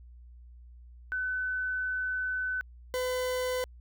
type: tone pair in turn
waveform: sine / 40% pulse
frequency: 1509 / 505.2 Hz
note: F#6 / B4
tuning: +34 / +39 cents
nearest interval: octave + perfect fifth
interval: 1895 cents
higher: first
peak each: -29 / -28 dBFS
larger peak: second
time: 1.12-2.61 / 2.94-3.64 s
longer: first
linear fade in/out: 0 ms
effects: added 60 Hz sine -48 dBFS peak until 3.8 s